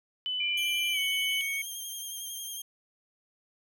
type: tone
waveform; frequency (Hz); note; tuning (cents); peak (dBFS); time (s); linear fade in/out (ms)
sine; 3002; F#7; +24; -29; 0.26-1.41; 0
type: tone with pitch glide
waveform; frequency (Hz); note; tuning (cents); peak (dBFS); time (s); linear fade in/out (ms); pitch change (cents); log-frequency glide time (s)
sine; 2372 to 2226; D7 to C#7; +17 to +7; -30; 0.4-1.62; 5; -110; 0.92-0.99
type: tone with vibrato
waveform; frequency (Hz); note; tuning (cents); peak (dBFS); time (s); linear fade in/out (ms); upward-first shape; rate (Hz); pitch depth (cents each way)
10% pulse; 3196; G7; +33; -29; 0.57-2.62; 5; triangle; 11; 31
effects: none